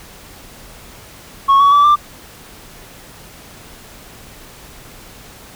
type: tone with pitch steps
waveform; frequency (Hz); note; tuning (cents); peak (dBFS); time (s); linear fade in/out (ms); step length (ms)
sine; 1100 / 1127 / 1154.7 / 1183; C#6 / C#6 / D6 / D6; -14 / +28 / -30 / +12; -4; 1.48-1.96; 20; 120
effects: tanh soft clip ceiling -6 dBFS + pink hiss -39 dBFS RMS until 5.55 s